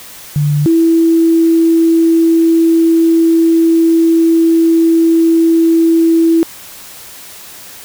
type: tone pair in turn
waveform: sine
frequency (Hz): 146.83 / 329.6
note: D3 / E4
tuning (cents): 0 / 0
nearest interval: octave + major second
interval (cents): 1400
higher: second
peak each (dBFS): -9 / -6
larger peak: second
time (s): 0.36-0.66 / 0.66-6.43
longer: second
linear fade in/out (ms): 0
effects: white hiss -33 dBFS RMS until 7.84 s